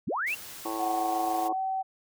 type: linear sweep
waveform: sine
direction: up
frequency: 92.5 to 2839 Hz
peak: -27 dBFS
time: 0.07-0.35 s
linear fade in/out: 10 ms
type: noise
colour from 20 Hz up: white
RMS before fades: -43 dBFS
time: 0.26-1.49 s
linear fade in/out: 20 ms
type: harmonic tone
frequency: 110 Hz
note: A2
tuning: in tune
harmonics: 3 / 4 / 5 / 6 / 7 / 8 / 9 / 10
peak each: -34 / -43 / -41 / -46 / -37 / -39 / -44 / -38 dBFS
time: 0.65-1.53 s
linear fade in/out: 5 ms
type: tone with pitch glide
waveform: sine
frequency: 743 to 763.9 Hz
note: F#5 to G5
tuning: +7 to -45 cents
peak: -27 dBFS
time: 0.79-1.83 s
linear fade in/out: 20 ms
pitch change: +48 cents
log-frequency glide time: 1.49-1.59 s
effects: none